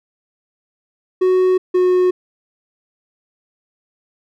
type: tone pair in turn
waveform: triangle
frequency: 370 / 364.5 Hz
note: F#4 / F#4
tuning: 0 / -26 cents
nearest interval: unison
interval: 26 cents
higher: first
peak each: -9 dBFS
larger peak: neither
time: 1.21-1.58 / 1.74-2.11 s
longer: neither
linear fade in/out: 10 ms
effects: none